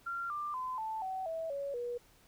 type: tone with pitch steps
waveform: sine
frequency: 1380 / 1187.6 / 1022 / 879.4 / 756.8 / 651.3 / 560.5 / 482.3 Hz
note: F6 / D6 / C6 / A5 / F#5 / E5 / C#5 / B4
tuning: -21 / +19 / -41 / -1 / +39 / -21 / +19 / -41 cents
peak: -35 dBFS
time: 0.06-1.98 s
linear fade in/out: 10 ms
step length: 240 ms
effects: pink hiss -64 dBFS RMS until 2.27 s